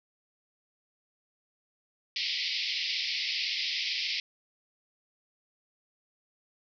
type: band-pass noise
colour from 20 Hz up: white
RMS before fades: -32 dBFS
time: 2.16-4.2 s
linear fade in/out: 2 ms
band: 2000 to 5300 Hz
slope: 96 dB/octave
effects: none